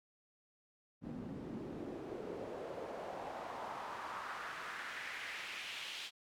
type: noise with band-pass filter sweep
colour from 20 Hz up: pink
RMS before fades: -45 dBFS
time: 1.01-6.11 s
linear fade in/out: 50 ms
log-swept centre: 210 to 3300 Hz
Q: 2.2
effects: none